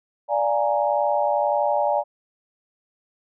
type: chord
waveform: sine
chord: Bb dominant seventh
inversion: first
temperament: equal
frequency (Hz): 587.3 / 698.5 / 830.6 / 932.3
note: D5 / F5 / Ab5 / Bb5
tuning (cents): 0 / 0 / 0 / 0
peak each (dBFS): -22 / -26 / -23 / -27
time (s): 0.28-2.04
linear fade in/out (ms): 50
effects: none